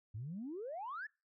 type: exponential sweep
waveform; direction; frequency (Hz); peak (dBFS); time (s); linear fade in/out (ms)
sine; up; 98 to 1808; -40; 0.14-1.07; 10
effects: noise-tail reverb RT60 0.3 s tail -26 dB re dry + tanh soft clip ceiling -36 dBFS